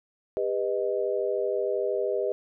sine chord, G augmented, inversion none, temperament equal with one note detuned, 400.9 / 493.9 / 622.3 Hz, G4 / B4 / D#5, +39 / 0 / 0 cents, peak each -28 / -29 / -30 dBFS, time 0.37-2.32 s, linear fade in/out 0 ms, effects none

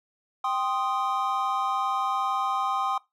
triangle chord, C minor, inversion second, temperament equal, 784 / 1046.5 / 1244.5 Hz, G5 / C6 / Eb6, 0 / 0 / 0 cents, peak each -27 dBFS, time 0.44-2.98 s, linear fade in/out 5 ms, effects noise-tail reverb RT60 0.2 s tail -21 dB re dry

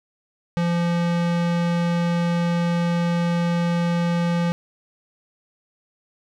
square tone with low-pass filter, 171.8 Hz, F3, 28 cents flat, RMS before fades -21 dBFS, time 0.57-4.52 s, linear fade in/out 0 ms, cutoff 5100 Hz, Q 0.53, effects 10-bit

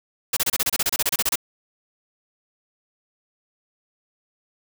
white noise bursts, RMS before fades -21 dBFS, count 16, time 0.33-1.357 s, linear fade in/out 5 ms, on 37 ms, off 29 ms, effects none

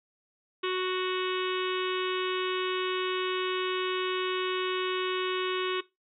harmonic tone, 370 Hz, F#4, in tune, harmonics 1 / 3 / 4 / 5 / 6 / 7 / 8 / 9 / 10, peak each -29 / -34 / -40 / -42 / -42 / -40 / -38 / -43 / -42 dBFS, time 0.63-5.81 s, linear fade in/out 10 ms, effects noise-tail reverb RT60 0.2 s tail -19 dB re dry

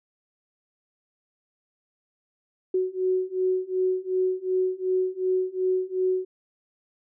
sine beating tone pair, 370 / 372.7 Hz, F#4 / F#4, 0 / +13 cents, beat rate 2.7 Hz, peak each -26 / -25 dBFS, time 2.74-6.25 s, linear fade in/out 5 ms, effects none

